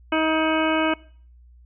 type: harmonic tone with a mistuned harmonic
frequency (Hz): 316.4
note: D#4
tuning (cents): +29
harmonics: 1 / 2 / 3 / 4 / 5 / 7 / 8 / 9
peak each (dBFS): -22 / -25 / -27 / -28 / -29 / -30 / -31 / -32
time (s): 0.12-0.94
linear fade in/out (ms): 5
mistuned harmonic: 9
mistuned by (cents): +61
effects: noise-tail reverb RT60 0.5 s tail -22 dB re dry + added 60 Hz sine -47 dBFS peak until 1.65 s